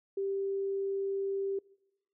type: tone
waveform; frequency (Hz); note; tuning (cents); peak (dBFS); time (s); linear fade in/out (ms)
sine; 392.4; G4; +2; -30; 0.17-1.59; 5
effects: noise-tail reverb RT60 0.9 s tail -23 dB re dry

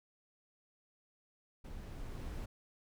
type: noise with level ramp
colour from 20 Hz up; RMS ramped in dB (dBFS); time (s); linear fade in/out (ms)
brown; -47 to -41; 1.64-2.46; 10
effects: none

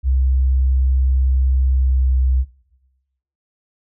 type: tone with pitch glide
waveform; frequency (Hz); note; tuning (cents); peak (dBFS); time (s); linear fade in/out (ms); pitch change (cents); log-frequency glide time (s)
sine; 65.41 to 64.62; C2 to C2; 0 to -21; -12; 0.03-2.45; 50; -21; 1.69-2.17
effects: noise-tail reverb RT60 1.0 s tail -19 dB re dry + tanh soft clip ceiling -8 dBFS

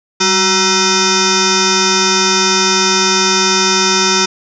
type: tone with frequency modulation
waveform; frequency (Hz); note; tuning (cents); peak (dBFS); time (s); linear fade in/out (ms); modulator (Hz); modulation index
sine; 2472; D#7; -12; -9; 0.2-4.26; 10; 569; 6.6
effects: none

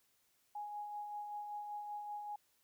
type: tone with tremolo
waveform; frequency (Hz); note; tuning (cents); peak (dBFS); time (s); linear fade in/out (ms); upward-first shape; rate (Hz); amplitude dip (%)
sine; 830.6; G#5; 0; -40; 0.55-2.36; 5; sine; 5.2; 35
effects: white hiss -75 dBFS RMS until 2.63 s

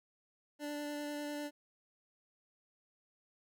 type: tone with vibrato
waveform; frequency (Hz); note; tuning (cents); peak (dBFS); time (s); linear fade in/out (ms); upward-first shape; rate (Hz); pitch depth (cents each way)
25% pulse; 293.7; D4; 0; -35; 0.59-1.51; 50; sine; 10; 10
effects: none

